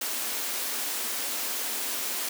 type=high-pass noise; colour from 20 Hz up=white; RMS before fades=-31 dBFS; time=0.01-2.29 s; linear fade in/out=5 ms; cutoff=210 Hz; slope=96 dB/octave; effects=none